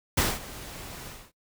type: noise with ADSR envelope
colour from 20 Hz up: pink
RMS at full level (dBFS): -22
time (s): 0.17-1.32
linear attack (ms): 9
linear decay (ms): 210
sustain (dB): -19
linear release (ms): 250
effects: noise-tail reverb RT60 0.1 s tail -20 dB re dry